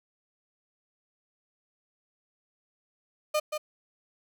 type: tone with echo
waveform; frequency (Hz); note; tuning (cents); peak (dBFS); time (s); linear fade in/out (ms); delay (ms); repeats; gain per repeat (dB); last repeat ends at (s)
35% pulse; 608; D#5; -40; -22; 3.34-3.4; 10; 180; 1; -6; 3.58
effects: none